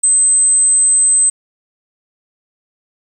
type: tone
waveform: sine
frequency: 8190 Hz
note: C9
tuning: 38 cents flat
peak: -8 dBFS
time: 0.03-1.3 s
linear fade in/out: 10 ms
effects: 7-bit